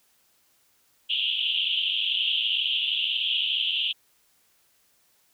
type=band-pass noise; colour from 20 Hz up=pink; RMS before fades=-26 dBFS; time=1.09-3.93 s; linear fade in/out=20 ms; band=2800 to 3400 Hz; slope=96 dB/octave; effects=white hiss -65 dBFS RMS until 5.33 s